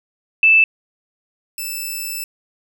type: tone pair in turn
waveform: sine / 5% pulse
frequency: 2637 / 2637 Hz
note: E7 / E7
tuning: 0 / 0 cents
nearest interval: unison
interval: 0 cents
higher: neither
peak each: -8 / -15 dBFS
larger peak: first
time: 0.43-0.64 / 1.58-2.24 s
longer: second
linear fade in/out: 2 ms
effects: none